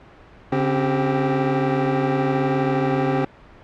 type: tone cluster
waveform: 25% pulse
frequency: 141.4 / 263.7 / 389.3 Hz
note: C#3 / C4 / G4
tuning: +35 / +14 / -12 cents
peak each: -19 dBFS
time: 0.52-3.25 s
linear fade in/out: 5 ms
effects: pink hiss -46 dBFS RMS until 3.63 s + low-pass 2000 Hz 12 dB/octave